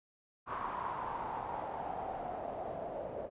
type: noise with low-pass filter sweep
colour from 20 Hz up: white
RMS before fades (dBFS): -40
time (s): 0.46-3.3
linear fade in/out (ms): 50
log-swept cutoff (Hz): 1100 to 570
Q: 5.1
effects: resampled to 8000 Hz